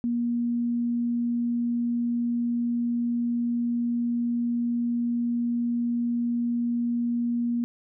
sine tone, 237.8 Hz, A#3, 35 cents sharp, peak -23 dBFS, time 0.04-7.64 s, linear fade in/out 0 ms, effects none

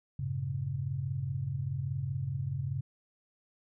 sine tone cluster, 95.1 / 111.3 / 136.2 Hz, F#2 / A2 / C#3, +48 / +20 / -30 cents, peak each -38 / -39 / -33 dBFS, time 0.19-2.81 s, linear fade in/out 5 ms, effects none

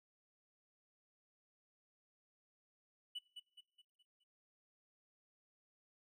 triangle tone with echo, 2960 Hz, F#7, in tune, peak -39 dBFS, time 3.15-3.19 s, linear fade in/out 10 ms, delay 210 ms, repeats 5, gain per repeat -7 dB, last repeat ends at 4.24 s, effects noise-tail reverb RT60 0.9 s tail -25 dB re dry + tanh soft clip ceiling -37 dBFS

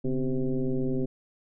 sine tone with frequency modulation, 123.47 Hz, B2, in tune, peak -24 dBFS, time 0.04-1.06 s, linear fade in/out 10 ms, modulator 132 Hz, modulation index 2.3, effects none

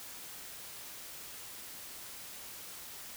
silence, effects white hiss -47 dBFS RMS until 3.16 s

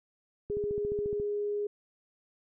sine tone, 412.9 Hz, G#4, 10 cents flat, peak -29 dBFS, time 0.5-1.67 s, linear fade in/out 5 ms
click train, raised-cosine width 3 ms, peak -27 dBFS, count 11, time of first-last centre 0.5-1.199 s, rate 14.3 Hz
effects none

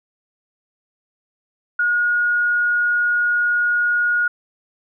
sine tone, 1441 Hz, F#6, 46 cents flat, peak -15 dBFS, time 1.79-4.28 s, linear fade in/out 5 ms, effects none

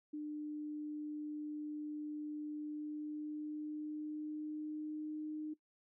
sine tone with pitch glide, 300 to 306.5 Hz, D4 to D#4, +37 to -26 cents, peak -39 dBFS, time 0.13-5.54 s, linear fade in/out 10 ms, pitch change +37 cents, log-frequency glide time 2.56-5.31 s, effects noise-tail reverb RT60 0.1 s tail -17 dB re dry

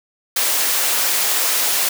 white high-pass noise, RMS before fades -18 dBFS, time 0.36-1.89 s, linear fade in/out 5 ms, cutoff 420 Hz, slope 12 dB/octave, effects none

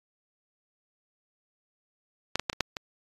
clicks, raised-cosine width 0.2 ms, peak -8 / -11 / -8 / -19 / -6 / -16 dBFS, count 6, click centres 2.356 / 2.396 / 2.498 / 2.53 / 2.607 / 2.768 s, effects AAC 32 kbps

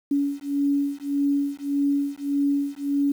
sine beating tone pair, 281.9 / 283.6 Hz, C#4 / C#4, +29 / +40 cents, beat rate 1.7 Hz, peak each -24 dBFS, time 0.11-3.12 s, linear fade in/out 5 ms, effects 8-bit

